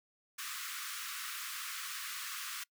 pink high-pass noise, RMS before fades -42 dBFS, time 0.38-2.64 s, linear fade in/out 10 ms, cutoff 1100 Hz, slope 96 dB/octave, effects noise-tail reverb RT60 0.1 s tail -24 dB re dry

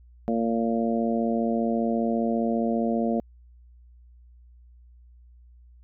harmonic tone, 114.9 Hz, A#2, 25 cents flat, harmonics 2 / 3 / 4 / 5 / 6, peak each -24 / -32 / -31 / -31 / -31 dBFS, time 0.28-3.2 s, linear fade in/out 0 ms, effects added 60 Hz sine -49 dBFS peak until 5.83 s

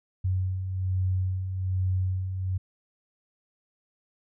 sine beating tone pair, 92.1 / 93.3 Hz, F#2 / F#2, -7 / +15 cents, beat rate 1.2 Hz, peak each -34 / -25 dBFS, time 0.24-2.58 s, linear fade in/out 10 ms, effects none

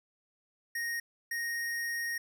square tone bursts at uneven times, 1864.7 Hz, A#6, in tune, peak -33 dBFS, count 2, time 0.75-1 / 1.31-2.18 s, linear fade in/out 5 ms, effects none

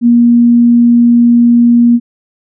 sine tone, 237.6 Hz, A#3, 33 cents sharp, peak -3 dBFS, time 0.01-2 s, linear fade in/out 50 ms, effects none

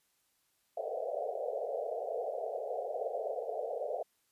white band-pass noise, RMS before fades -37 dBFS, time 0.77-4.03 s, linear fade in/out 5 ms, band 430 to 730 Hz, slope 96 dB/octave, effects white hiss -75 dBFS RMS until 4.31 s + resampled to 32000 Hz

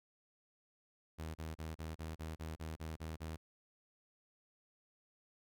sawtooth tone bursts, 79.6 Hz, D#2, 40 cents sharp, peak -38 dBFS, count 11, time 1.18-3.37 s, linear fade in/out 20 ms, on 170 ms, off 32 ms, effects none

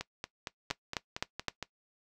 two click trains, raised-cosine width 0.2 ms, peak -13 / -19 dBFS, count 4 / 8, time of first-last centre 0.71-1.483 / 0.01-1.627 s, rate 3.88 / 4.33 Hz, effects noise-tail reverb RT60 0.1 s tail -19 dB re dry

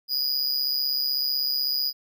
square tone with amplitude modulation, 4923 Hz, D#8, 19 cents flat, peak -20 dBFS, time 0.08-1.93 s, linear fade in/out 50 ms, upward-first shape sine, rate 136 Hz, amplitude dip 80%, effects none

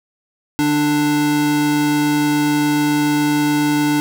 square tone pair together, 148.39 / 295.5 Hz, D3 / D4, +18 / +11 cents, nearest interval octave, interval 1193 cents, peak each -25 / -15 dBFS, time 0.59-4 s, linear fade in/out 0 ms, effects none

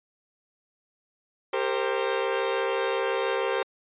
sawtooth tone cluster, 394.2 / 460.8 / 527 Hz, G4 / A#4 / C5, +10 / -20 / +12 cents, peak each -25 dBFS, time 1.53-3.63 s, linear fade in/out 5 ms, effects resampled to 8000 Hz

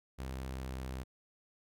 sawtooth tone with pitch glide, 65.41 to 64.85 Hz, C2 to C2, 0 to -15 cents, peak -35 dBFS, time 0.18-1.04 s, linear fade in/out 20 ms, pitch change -15 cents, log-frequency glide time 0.5-0.76 s, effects none

